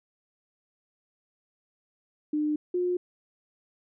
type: tone pair in turn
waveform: sine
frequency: 301.1 / 358.1 Hz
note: D4 / F4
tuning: +43 / +43 cents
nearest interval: minor third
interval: 300 cents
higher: second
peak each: -24 dBFS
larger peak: neither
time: 2.33-2.56 / 2.74-2.97 s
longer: neither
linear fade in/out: 5 ms
effects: none